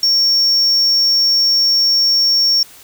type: tone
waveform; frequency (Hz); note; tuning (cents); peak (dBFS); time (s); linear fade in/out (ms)
triangle; 5500; F8; -27; -9; 0.03-2.63; 2
effects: white hiss -41 dBFS RMS until 2.83 s